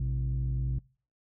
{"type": "tone pair together", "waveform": "sine", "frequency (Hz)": [57.82, 129.8], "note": ["A#1", "C3"], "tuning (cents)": [-13, -13], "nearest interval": "octave + major second", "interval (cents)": 1400, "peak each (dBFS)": [-28, -28], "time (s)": [0, 0.79], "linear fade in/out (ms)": 5, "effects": ["noise-tail reverb RT60 0.4 s tail -24 dB re dry", "tanh soft clip ceiling -24 dBFS"]}